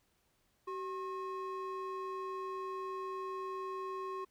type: ring-modulated tone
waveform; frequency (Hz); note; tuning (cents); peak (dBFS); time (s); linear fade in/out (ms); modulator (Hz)
triangle; 729; F#5; -26; -33; 0.67-4.25; 10; 348
effects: pink hiss -75 dBFS RMS until 4.3 s